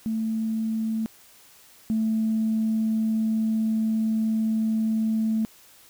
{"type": "tone pair in turn", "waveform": "sine", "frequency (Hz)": [221.7, 220.6], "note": ["A3", "A3"], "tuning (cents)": [13, 5], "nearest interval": "unison", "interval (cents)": 8, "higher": "first", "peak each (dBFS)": [-23, -20], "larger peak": "second", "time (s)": [[0.06, 1.06], [1.9, 5.45]], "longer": "second", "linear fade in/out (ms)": 0, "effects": ["tanh soft clip ceiling -16 dBFS", "white hiss -53 dBFS RMS until 5.89 s"]}